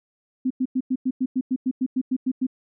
sine tone bursts, 257.7 Hz, C4, 26 cents flat, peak -19 dBFS, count 14, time 0.45-2.468 s, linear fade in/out 10 ms, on 55 ms, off 96 ms, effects none

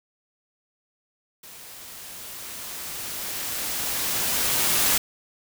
white noise with level ramp, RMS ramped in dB -44 to -20 dBFS, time 1.43-4.98 s, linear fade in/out 5 ms, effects none

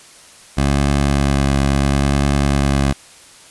15% pulse tone with vibrato, 69.6 Hz, C#2, 8 cents sharp, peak -7 dBFS, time 0.57-2.93 s, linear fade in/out 10 ms, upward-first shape triangle, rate 0.73 Hz, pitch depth 23 cents each way, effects white hiss -43 dBFS RMS until 3.5 s + resampled to 24000 Hz

